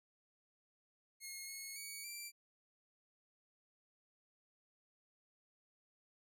10% pulse tone with pitch steps, 2157 / 2181 / 2250 / 2351 Hz, C#7 / C#7 / C#7 / D7, -48 / -29 / +25 / +1 cents, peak -37 dBFS, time 1.2-2.32 s, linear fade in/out 50 ms, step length 280 ms, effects none

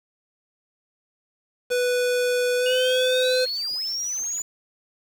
square tone with pitch glide, 493.9 to 508.7 Hz, B4 to C5, 0 to -49 cents, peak -20 dBFS, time 1.7-3.46 s, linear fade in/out 20 ms, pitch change +51 cents, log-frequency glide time 2.58-2.73 s
sine exponential sweep, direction up, 2842 to 7000 Hz, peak -25 dBFS, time 2.66-4.42 s, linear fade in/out 2 ms
effects low-pass 12000 Hz 12 dB/octave + 7-bit

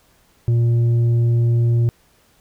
sine tone with tanh clipping, 117.7 Hz, A#2, 17 cents sharp, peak -14 dBFS, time 0.48-1.89 s, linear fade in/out 0 ms, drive 5 dB, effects pink hiss -57 dBFS RMS until 2.4 s

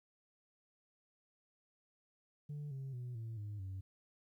sine tone with pitch steps, 146.83 / 134.64 / 123.47 / 113.22 / 103.82 / 95.21 Hz, D3 / C3 / B2 / A2 / G#2 / G2, 0 / +50 / 0 / +50 / 0 / -50 cents, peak -39 dBFS, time 2.49-3.81 s, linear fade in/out 10 ms, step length 220 ms, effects tanh soft clip ceiling -40 dBFS + 13-bit

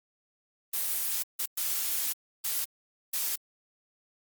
blue noise bursts at uneven times, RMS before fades -30 dBFS, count 5, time 0.73-1.23 / 1.39-1.46 / 1.57-2.13 / 2.44-2.65 / 3.13-3.36 s, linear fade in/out 10 ms, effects Opus 32 kbps

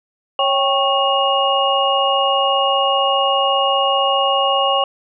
sine tone cluster, 551 / 786 / 1102 / 2857 Hz, C#5 / G5 / C#6 / F7, -11 / +4 / -11 / +39 cents, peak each -19 dBFS, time 0.39-4.84 s, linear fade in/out 2 ms, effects none

